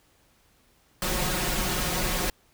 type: noise with comb filter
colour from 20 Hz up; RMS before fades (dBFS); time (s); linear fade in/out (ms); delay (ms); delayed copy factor
pink; -27; 1.02-2.3; 2; 5.5; +0.7
effects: pink hiss -63 dBFS RMS until 2.53 s